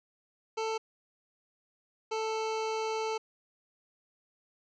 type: tone pair in turn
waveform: 25% pulse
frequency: 443.3 / 440.9 Hz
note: A4 / A4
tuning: +13 / +4 cents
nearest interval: unison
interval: 9 cents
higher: first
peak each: -27 dBFS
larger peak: neither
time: 0.57-0.78 / 2.11-3.18 s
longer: second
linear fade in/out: 10 ms
effects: resampled to 16000 Hz